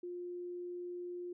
sine tone, 353.8 Hz, F4, 23 cents sharp, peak -40 dBFS, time 0.03-1.33 s, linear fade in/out 5 ms, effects none

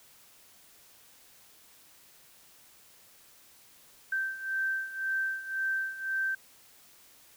sine beating tone pair, 1558 / 1559.9 Hz, G6 / G6, -11 / -9 cents, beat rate 1.9 Hz, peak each -35 / -31 dBFS, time 4.12-6.35 s, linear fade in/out 5 ms, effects white hiss -58 dBFS RMS until 7.36 s

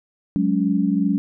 sine chord, F# suspended second, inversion none, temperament equal with one note detuned, 185 / 207.7 / 281.4 Hz, F#3 / G#3 / C#4, 0 / 0 / +26 cents, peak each -21 dBFS, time 0.36-1.18 s, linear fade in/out 0 ms, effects none

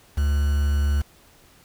triangle tone with quantisation, 71.8 Hz, D2, 39 cents flat, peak -16 dBFS, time 0.17-1.02 s, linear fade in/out 10 ms, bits 6, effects pink hiss -54 dBFS RMS until 1.64 s

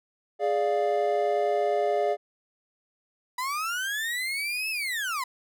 triangle chord, D diminished, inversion second, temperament equal, 415.3 / 587.3 / 698.5 Hz, Ab4 / D5 / F5, 0 / 0 / 0 cents, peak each -25 dBFS, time 0.39-2.17 s, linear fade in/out 50 ms
35% pulse linear two-way sweep, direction up then down, 975 to 2637 to 975 Hz, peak -26 dBFS, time 3.38-5.24 s, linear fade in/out 5 ms, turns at 4.7 s
effects none

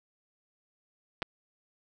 clicks, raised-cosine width 0.3 ms, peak -16 dBFS, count 2, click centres 1.221 / 1.227 s, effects none

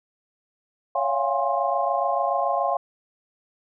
sine tone cluster, 559 / 685 / 712 / 815 / 1059 Hz, C#5 / F5 / F5 / G#5 / C6, +14 / -34 / +33 / -33 / +21 cents, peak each -27 dBFS, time 0.95-2.77 s, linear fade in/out 5 ms, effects none

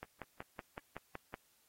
click train, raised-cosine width 0.5 ms, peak -28 dBFS, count 8, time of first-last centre 0.03-1.341 s, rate 5.34 Hz, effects white hiss -72 dBFS RMS until 1.68 s + AAC 48 kbps

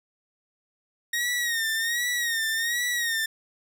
sawtooth tone with vibrato, 1864.7 Hz, A#6, in tune, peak -21 dBFS, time 1.13-3.26 s, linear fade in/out 5 ms, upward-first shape sine, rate 1.3 Hz, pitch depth 79 cents each way, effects none

